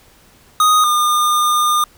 square tone pair in turn, 1244.5 / 1211.2 Hz, D#6 / D#6, 0 / -47 cents, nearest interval unison, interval 47 cents, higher first, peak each -10 / -13 dBFS, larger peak first, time 0.6-0.84 / 0.84-1.84 s, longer second, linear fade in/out 2 ms, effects pink hiss -49 dBFS RMS until 1.97 s

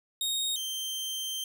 sawtooth tone pair in turn, 3729 / 3136 Hz, A#7 / G7, 0 / 0 cents, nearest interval minor third, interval 300 cents, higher first, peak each -25 / -29 dBFS, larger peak first, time 0.21-0.56 / 0.56-1.44 s, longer second, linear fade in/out 2 ms, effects none

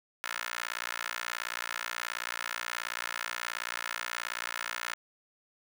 15% pulse tone with high-pass filter, 58.6 Hz, A#1, 10 cents sharp, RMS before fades -37 dBFS, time 0.24-4.94 s, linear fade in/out 0 ms, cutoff 1500 Hz, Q 1.8, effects none

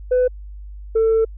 sine tone pair in turn, 502 / 446.7 Hz, B4 / A4, +28 / +26 cents, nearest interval major second, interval 202 cents, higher first, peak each -11 dBFS, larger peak neither, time 0.11-0.28 / 0.95-1.25 s, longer second, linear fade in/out 10 ms, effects tanh soft clip ceiling -11 dBFS + added 50 Hz sine -32 dBFS peak until 1.37 s

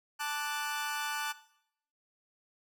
sawtooth chord, D major, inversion second, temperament equal, 880 / 1174.7 / 1480 Hz, A5 / D6 / F#6, 0 / 0 / 0 cents, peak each -33 / -36 / -34 dBFS, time 0.19-1.33 s, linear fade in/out 20 ms, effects noise-tail reverb RT60 0.7 s tail -17 dB re dry

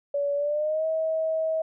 sine tone with pitch glide, 570 to 639.8 Hz, C#5 to D#5, +48 to +48 cents, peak -23 dBFS, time 0.14-1.62 s, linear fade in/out 5 ms, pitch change +200 cents, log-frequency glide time 0.35-0.86 s, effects none

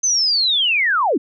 sine linear sweep, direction down, 6272 to 220 Hz, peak -14 dBFS, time 0.03-1.18 s, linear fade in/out 10 ms, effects none

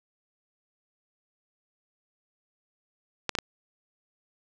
clicks, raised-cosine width 0.2 ms, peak -9 dBFS, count 3, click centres 3.293 / 3.352 / 3.387 s, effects none

